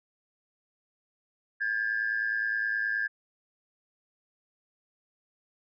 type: tone pair together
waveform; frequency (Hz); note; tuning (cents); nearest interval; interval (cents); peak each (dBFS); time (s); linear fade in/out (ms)
sine; 1610 / 1719.6; G6 / A6; +46 / -40; minor second; 114; -28 / -30; 1.6-3.08; 20
effects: tanh soft clip ceiling -19 dBFS